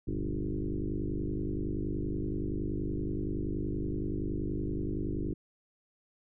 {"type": "tone with frequency modulation", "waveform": "sine", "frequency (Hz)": 138.59, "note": "C#3", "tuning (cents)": 0, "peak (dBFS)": -30, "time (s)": [0.07, 5.34], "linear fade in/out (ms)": 10, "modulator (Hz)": 50.6, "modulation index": 4.6, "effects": []}